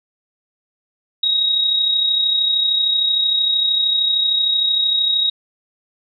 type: tone with amplitude modulation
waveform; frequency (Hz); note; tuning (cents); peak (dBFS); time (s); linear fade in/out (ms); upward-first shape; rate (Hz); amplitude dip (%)
sine; 3791; A#7; +28; -12; 1.23-5.3; 5; sine; 33.1; 45
effects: none